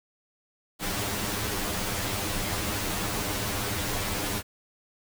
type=noise with comb filter; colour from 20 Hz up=pink; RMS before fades=-30 dBFS; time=0.79-4.43 s; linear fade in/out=50 ms; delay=9.9 ms; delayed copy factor=+0.9; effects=none